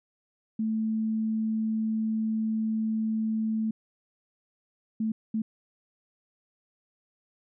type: tone bursts at uneven times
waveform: sine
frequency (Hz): 220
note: A3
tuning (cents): 0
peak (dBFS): -25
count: 3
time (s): 0.59-3.71 / 5-5.12 / 5.34-5.42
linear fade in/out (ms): 5
effects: none